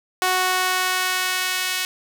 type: tone with high-pass filter sweep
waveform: sawtooth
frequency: 369.3 Hz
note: F#4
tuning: 3 cents flat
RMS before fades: -22 dBFS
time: 0.22-1.85 s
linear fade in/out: 0 ms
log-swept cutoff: 800 to 2300 Hz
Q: 0.93
effects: none